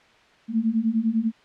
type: beating tone pair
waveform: sine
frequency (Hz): 218 / 228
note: A3 / A#3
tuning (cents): -16 / -38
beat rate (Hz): 10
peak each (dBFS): -24 / -22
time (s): 0.48-1.32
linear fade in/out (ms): 50
effects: white hiss -55 dBFS RMS until 1.44 s + low-pass 3000 Hz 12 dB/octave